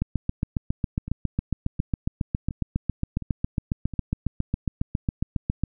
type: two click trains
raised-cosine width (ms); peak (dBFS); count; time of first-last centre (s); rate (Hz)
5; -11 / -21; 42 / 5; 0.02-5.636 / 1.08-3.937; 7.3 / 1.4
effects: none